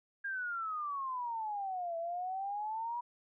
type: exponential two-way sweep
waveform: sine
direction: down then up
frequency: 1625 to 661 to 972 Hz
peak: -35 dBFS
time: 0.24-3.01 s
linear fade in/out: 10 ms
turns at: 1.97 s
effects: none